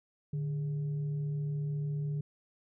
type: tone with frequency modulation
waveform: sine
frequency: 148.1 Hz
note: D3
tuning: 15 cents sharp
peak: -31 dBFS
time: 0.33-2.21 s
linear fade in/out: 5 ms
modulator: 262 Hz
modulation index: 0.24
effects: none